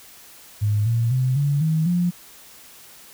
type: tone with pitch steps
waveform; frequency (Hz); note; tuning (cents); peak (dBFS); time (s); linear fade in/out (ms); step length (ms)
sine; 104.7 / 116.17 / 128.9 / 143.02 / 158.7 / 176.08; G#2 / A#2 / C3 / D3 / D#3 / F3; +15 / -6 / -26 / -46 / +35 / +14; -17; 0.61-2.11; 20; 250
effects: white hiss -46 dBFS RMS until 3.13 s